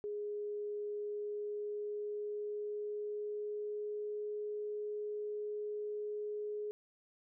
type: tone with pitch glide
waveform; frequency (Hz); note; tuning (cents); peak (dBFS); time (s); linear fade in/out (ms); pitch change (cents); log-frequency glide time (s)
sine; 415.3 to 419.2; G#4 to G#4; 0 to +16; -37; 0.04-6.71; 0; +16; 0.89-4.22
effects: none